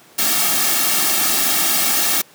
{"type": "noise with comb filter", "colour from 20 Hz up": "white", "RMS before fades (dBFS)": -17, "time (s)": [0.18, 2.22], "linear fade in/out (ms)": 10, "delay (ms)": 2, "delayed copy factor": -0.75, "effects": ["pink hiss -47 dBFS RMS until 2.34 s", "high-pass 200 Hz 12 dB/octave"]}